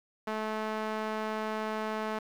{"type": "tone with band-pass filter", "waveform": "sawtooth", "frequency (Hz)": 216.8, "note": "A3", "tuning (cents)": -25, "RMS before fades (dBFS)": -34, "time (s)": [0.27, 2.19], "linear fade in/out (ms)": 5, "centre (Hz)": 980, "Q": 0.78, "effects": ["9-bit"]}